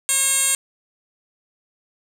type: tone with band-pass filter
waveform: 10% pulse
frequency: 541 Hz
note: C#5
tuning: 42 cents flat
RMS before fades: -19 dBFS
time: 0.09-0.55 s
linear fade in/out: 0 ms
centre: 8600 Hz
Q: 2.5
effects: none